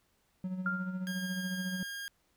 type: tone with tremolo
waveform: triangle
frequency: 185 Hz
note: F#3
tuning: in tune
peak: -30 dBFS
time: 0.44-1.83 s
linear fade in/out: 2 ms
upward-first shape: sine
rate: 14 Hz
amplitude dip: 55%
type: tone with exponential decay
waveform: sine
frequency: 1396.9 Hz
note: F6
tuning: in tune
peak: -28 dBFS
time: 0.66-1.17 s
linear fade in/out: 2 ms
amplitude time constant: 110 ms
type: tone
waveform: sawtooth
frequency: 1620 Hz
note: G#6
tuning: 43 cents flat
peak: -35 dBFS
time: 1.07-2.08 s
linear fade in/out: 0 ms
effects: pink hiss -73 dBFS RMS until 2.36 s